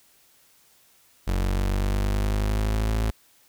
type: linear sweep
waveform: 35% pulse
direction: up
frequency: 46.03 to 55 Hz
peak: -20 dBFS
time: 1.27-3.11 s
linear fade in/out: 10 ms
effects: white hiss -59 dBFS RMS until 3.48 s